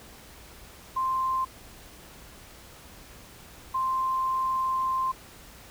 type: tone bursts at uneven times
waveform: sine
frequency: 1046.5 Hz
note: C6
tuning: in tune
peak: -24 dBFS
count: 2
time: 0.96-1.45 / 3.74-5.12 s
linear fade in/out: 10 ms
effects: added 60 Hz sine -57 dBFS peak until 5.7 s + pink hiss -49 dBFS RMS until 5.7 s